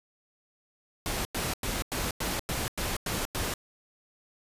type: noise bursts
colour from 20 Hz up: pink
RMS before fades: -31 dBFS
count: 9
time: 1.06-3.538 s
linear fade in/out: 0 ms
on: 190 ms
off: 96 ms
effects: resampled to 32000 Hz